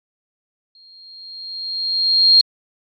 sine tone with exponential growth, 4229 Hz, C8, 18 cents sharp, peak -6 dBFS, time 0.75-2.41 s, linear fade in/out 2 ms, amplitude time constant 360 ms, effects AAC 48 kbps

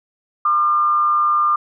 sine tone with frequency modulation, 1200 Hz, D6, 37 cents sharp, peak -13 dBFS, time 0.45-1.56 s, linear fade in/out 5 ms, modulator 150 Hz, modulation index 0.36, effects none

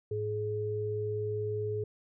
sine tone pair together, 106.39 / 422.5 Hz, G#2 / G#4, +42 / +30 cents, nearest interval 2 octaves, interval 2388 cents, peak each -35 / -32 dBFS, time 0.11-1.84 s, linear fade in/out 5 ms, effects none

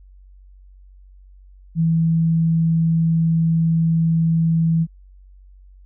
sine tone, 163.7 Hz, E3, 12 cents flat, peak -14 dBFS, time 1.75-4.87 s, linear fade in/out 50 ms, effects added 47 Hz sine -43 dBFS peak until 5.85 s

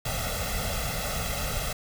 pink noise with comb filter, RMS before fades -30 dBFS, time 0.05-1.73 s, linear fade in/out 5 ms, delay 1.5 ms, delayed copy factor +0.95, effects none

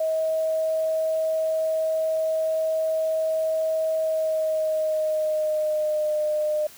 sine tone with pitch glide, 637 to 607.5 Hz, D#5 to D#5, +41 to -42 cents, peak -21 dBFS, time 0-6.67 s, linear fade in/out 5 ms, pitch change -83 cents, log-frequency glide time 3.96-6.17 s, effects white hiss -47 dBFS RMS until 6.77 s

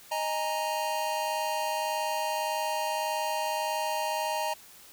square chord, D# suspended fourth, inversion none, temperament equal, 622.3 / 830.6 / 932.3 Hz, D#5 / G#5 / A#5, 0 / 0 / 0 cents, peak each -34 / -35 / -32 dBFS, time 0.11-4.54 s, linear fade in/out 10 ms, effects white hiss -52 dBFS RMS until 4.92 s

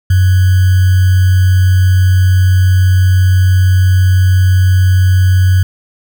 sine tone with sample-and-hold, 92.6 Hz, F#2, 2 cents sharp, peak -5 dBFS, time 0.1-5.63 s, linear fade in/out 5 ms, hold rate 1575 Hz, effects none

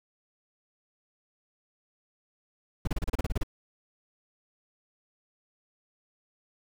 brown noise bursts, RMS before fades -26 dBFS, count 11, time 2.85-3.434 s, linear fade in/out 5 ms, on 24 ms, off 32 ms, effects none

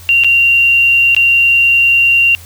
sine tone with dropouts, 2765 Hz, F7, 18 cents flat, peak -6 dBFS, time 0.09-2.35 s, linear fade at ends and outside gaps 0 ms, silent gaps 0.237-0.245 / 1.148-1.165 s, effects added 86 Hz sine -34 dBFS peak until 2.45 s + white hiss -38 dBFS RMS until 2.45 s

